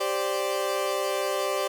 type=chord; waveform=30% pulse; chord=G suspended fourth; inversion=none; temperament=equal; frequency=392 / 523.3 / 587.3 Hz; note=G4 / C5 / D5; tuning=0 / 0 / 0 cents; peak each=-28 / -28 / -26 dBFS; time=0-1.68 s; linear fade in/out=10 ms; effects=none